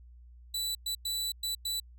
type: tone bursts at uneven times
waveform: sawtooth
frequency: 3966 Hz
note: B7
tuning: 7 cents sharp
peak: -28 dBFS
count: 5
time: 0.54-0.75 / 0.86-0.95 / 1.05-1.32 / 1.43-1.55 / 1.65-1.8 s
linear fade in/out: 5 ms
effects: added 60 Hz sine -50 dBFS peak until 1.98 s